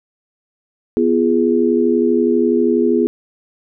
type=chord; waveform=sine; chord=F diminished; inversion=second; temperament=equal with one note detuned; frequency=246.9 / 343 / 415.3 Hz; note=Cb4 / F4 / Ab4; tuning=0 / -31 / 0 cents; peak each=-16 dBFS; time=0.97-3.07 s; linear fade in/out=0 ms; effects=none